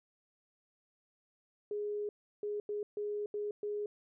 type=tone bursts at uneven times; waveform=sine; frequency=415.3 Hz; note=G#4; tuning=in tune; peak=-34 dBFS; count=6; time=1.71-2.09 / 2.43-2.6 / 2.69-2.83 / 2.97-3.26 / 3.34-3.51 / 3.63-3.86 s; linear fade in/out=2 ms; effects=none